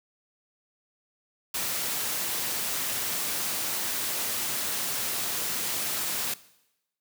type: noise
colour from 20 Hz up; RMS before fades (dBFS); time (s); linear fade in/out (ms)
white; -30; 1.54-6.34; 5
effects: noise-tail reverb RT60 0.9 s tail -19 dB re dry + high-pass 100 Hz 12 dB/octave